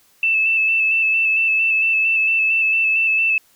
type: tone with vibrato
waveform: sine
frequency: 2637 Hz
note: E7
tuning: in tune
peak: -14 dBFS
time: 0.23-3.38 s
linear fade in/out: 2 ms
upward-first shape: square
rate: 4.4 Hz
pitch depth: 19 cents each way
effects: white hiss -56 dBFS RMS until 3.55 s